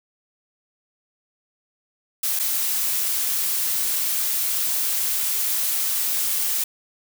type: noise with dropouts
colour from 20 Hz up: blue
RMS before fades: -23 dBFS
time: 2.23-6.64 s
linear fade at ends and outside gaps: 5 ms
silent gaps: 2.392-2.396 s
effects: none